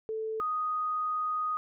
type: tone pair in turn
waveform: sine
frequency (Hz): 440 / 1244.5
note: A4 / D#6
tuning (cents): 0 / 0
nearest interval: octave + tritone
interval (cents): 1800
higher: second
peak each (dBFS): -31 / -28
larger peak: second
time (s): 0.09-0.4 / 0.4-1.57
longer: second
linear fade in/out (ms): 0
effects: none